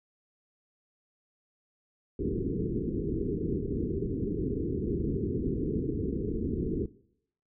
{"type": "low-pass noise", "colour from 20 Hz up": "white", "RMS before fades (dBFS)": -31, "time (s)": [2.19, 6.86], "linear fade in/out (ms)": 5, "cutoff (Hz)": 440, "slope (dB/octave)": 96, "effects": ["noise-tail reverb RT60 0.7 s tail -20 dB re dry"]}